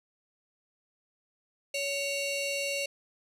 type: ring-modulated tone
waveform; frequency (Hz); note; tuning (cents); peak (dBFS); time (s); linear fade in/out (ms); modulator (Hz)
sawtooth; 1661.2; G#6; 0; -23; 1.74-2.86; 5; 1100
effects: low-pass 11000 Hz 12 dB/octave